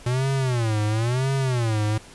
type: tone with vibrato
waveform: square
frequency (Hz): 119.9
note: A#2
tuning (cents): +49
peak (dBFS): -21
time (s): 0.06-1.98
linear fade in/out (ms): 5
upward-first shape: sine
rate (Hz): 0.98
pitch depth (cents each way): 220
effects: pink hiss -46 dBFS RMS until 2.14 s + resampled to 24000 Hz